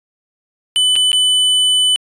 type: tone with dropouts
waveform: square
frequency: 3000 Hz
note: F#7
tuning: 23 cents sharp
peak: -11 dBFS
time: 0.76-1.96 s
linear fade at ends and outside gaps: 0 ms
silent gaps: 0.956-0.962 / 1.118-1.13 s
effects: resampled to 22050 Hz